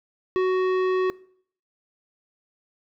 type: tone with tanh clipping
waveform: triangle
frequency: 371.8 Hz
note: F#4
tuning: 8 cents sharp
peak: -21 dBFS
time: 0.36-1.1 s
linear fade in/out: 0 ms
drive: 18 dB
effects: noise-tail reverb RT60 0.6 s tail -22 dB re dry